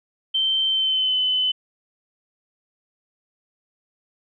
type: tone with pitch glide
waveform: sine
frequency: 3113 to 3026 Hz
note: G7 to F#7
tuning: -13 to +38 cents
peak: -18 dBFS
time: 0.34-1.52 s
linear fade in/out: 10 ms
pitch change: -49 cents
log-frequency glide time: 0.67-1.18 s
effects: none